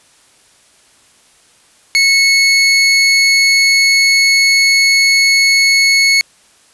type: tone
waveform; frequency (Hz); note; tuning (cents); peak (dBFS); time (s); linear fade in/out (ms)
25% pulse; 2197; C#7; -16; -4; 1.95-6.21; 0
effects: white hiss -49 dBFS RMS until 6.73 s + resampled to 24000 Hz